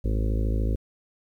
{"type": "harmonic tone", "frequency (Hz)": 53.7, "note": "A1", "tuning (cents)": -41, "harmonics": [1, 2, 4, 5, 6, 7, 8, 9, 10], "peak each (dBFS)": [-23, -29, -35, -37, -39, -40, -41, -42, -43], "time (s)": [0.04, 0.76], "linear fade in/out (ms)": 10, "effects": ["10-bit"]}